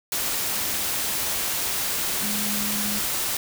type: tone in noise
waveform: sine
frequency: 207.7 Hz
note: G#3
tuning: in tune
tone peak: -30 dBFS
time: 2.23-2.99 s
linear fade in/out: 2 ms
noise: white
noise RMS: -26 dBFS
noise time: 0.12-3.37 s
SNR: -7 dB
effects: none